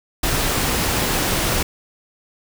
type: noise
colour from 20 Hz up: pink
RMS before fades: -20 dBFS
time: 0.23-1.63 s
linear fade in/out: 5 ms
effects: none